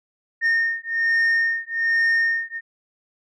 sine beating tone pair, 1831 / 1832.2 Hz, A#6 / A#6, -32 / -30 cents, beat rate 1.2 Hz, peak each -19 dBFS, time 0.41-2.61 s, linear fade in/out 50 ms, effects tanh soft clip ceiling -15 dBFS

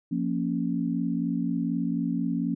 sine chord, Bb minor, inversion second, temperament equal, 174.61 / 233.1 / 277.2 Hz, F3 / Bb3 / Db4, 0 / 0 / 0 cents, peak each -29 dBFS, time 0.11-2.55 s, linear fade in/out 10 ms, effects none

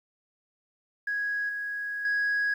sine tone with level steps, 1659 Hz, G#6, 2 cents flat, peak -26 / -30 / -22 dBFS, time 1.07-2.54 s, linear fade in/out 5 ms, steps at 1.49 / 2.05 s, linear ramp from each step 2 ms, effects tanh soft clip ceiling -22 dBFS + 10-bit

